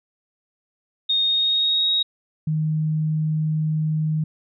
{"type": "tone with pitch glide", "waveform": "sine", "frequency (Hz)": [3700, 3782], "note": ["A#7", "A#7"], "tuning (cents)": [-14, 24], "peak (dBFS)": -17, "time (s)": [1.09, 2.03], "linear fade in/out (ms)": 10, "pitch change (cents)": 38, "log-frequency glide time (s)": [1.23, 1.91]}
{"type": "tone", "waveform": "sine", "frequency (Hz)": 155.56, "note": "D#3", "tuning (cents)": 0, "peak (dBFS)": -19, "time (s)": [2.47, 4.24], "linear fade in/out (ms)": 5}
{"effects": []}